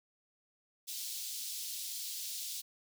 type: high-pass noise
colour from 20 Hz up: pink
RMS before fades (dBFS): -41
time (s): 0.87-2.62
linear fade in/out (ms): 20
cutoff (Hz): 3700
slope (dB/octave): 24
effects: none